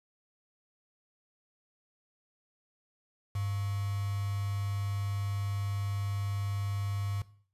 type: tone with quantisation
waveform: sine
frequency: 100 Hz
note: G2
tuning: 35 cents sharp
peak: -30 dBFS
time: 3.35-7.22 s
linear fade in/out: 5 ms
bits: 7
effects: noise-tail reverb RT60 0.5 s tail -18 dB re dry + resampled to 32000 Hz